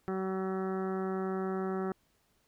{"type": "harmonic tone", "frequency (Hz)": 189.4, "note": "F#3", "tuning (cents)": 41, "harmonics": [1, 2, 3, 4, 5, 6, 7, 8, 9, 10], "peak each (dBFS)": [-35, -34, -47, -42, -53, -48, -44, -55, -53, -57], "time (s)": [0.08, 1.92], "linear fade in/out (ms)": 0, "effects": ["pink hiss -72 dBFS RMS until 2.47 s"]}